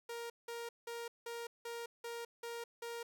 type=tone bursts; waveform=sawtooth; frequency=468.5 Hz; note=A#4; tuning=9 cents sharp; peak=-38 dBFS; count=8; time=0.09-3.03 s; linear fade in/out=5 ms; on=210 ms; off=180 ms; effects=none